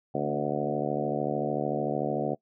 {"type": "harmonic tone with a mistuned harmonic", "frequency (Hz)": 73.42, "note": "D2", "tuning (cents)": 0, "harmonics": [2, 3, 4, 5, 6, 7, 8, 9, 10], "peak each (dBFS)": [-35, -35, -35, -35, -35, -35, -35, -35, -35], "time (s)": [0.14, 2.35], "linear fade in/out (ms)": 10, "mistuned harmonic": 4, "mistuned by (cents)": -16, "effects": ["noise-tail reverb RT60 0.1 s tail -23 dB re dry"]}